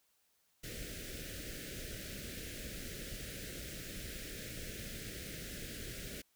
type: band-stop noise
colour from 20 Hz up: pink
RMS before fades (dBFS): -45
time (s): 0.63-6.22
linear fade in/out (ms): 10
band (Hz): 600 to 1500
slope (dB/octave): 48
effects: white hiss -75 dBFS RMS until 6.35 s